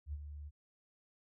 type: tone with ADSR envelope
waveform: sine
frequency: 73.42 Hz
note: D2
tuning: in tune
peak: -36 dBFS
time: 0.06-0.51 s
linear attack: 70 ms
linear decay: 43 ms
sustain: -8 dB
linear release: 36 ms
effects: none